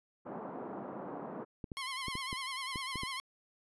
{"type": "band-pass noise", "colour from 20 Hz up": "pink", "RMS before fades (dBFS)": -43, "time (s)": [0.25, 1.45], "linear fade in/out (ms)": 20, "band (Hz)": [180, 1100], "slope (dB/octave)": 24}
{"type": "clicks", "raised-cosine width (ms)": 3, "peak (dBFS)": -28, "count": 8, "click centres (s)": [1.642, 1.718, 2.083, 2.154, 2.329, 2.758, 2.957, 3.034]}
{"type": "tone with vibrato", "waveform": "15% pulse", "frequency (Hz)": 1056, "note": "C6", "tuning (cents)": 16, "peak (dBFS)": -31, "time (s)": [1.77, 3.2], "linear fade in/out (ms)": 0, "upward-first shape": "sine", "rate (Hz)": 10, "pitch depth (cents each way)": 80}
{"effects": ["resampled to 24000 Hz"]}